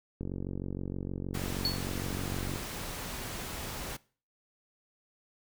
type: click train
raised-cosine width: 3 ms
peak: -23 dBFS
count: 110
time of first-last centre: 0.21-2.559 s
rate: 46.4 Hz
type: noise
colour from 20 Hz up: pink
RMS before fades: -39 dBFS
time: 1.34-3.97 s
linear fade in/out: 10 ms
type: tone with exponential decay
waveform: triangle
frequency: 4406 Hz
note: C#8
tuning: 11 cents flat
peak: -24 dBFS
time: 1.65-1.86 s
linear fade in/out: 1 ms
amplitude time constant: 45 ms
effects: noise-tail reverb RT60 0.4 s tail -21 dB re dry